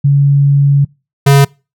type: tone pair in turn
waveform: sine / square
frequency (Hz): 141 / 139.54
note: C#3 / C#3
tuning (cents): +30 / +12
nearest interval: unison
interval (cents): 18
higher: first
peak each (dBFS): -5 / -4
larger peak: second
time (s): 0.04-0.85 / 1.26-1.45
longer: first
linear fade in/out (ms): 10
effects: noise-tail reverb RT60 0.3 s tail -26 dB re dry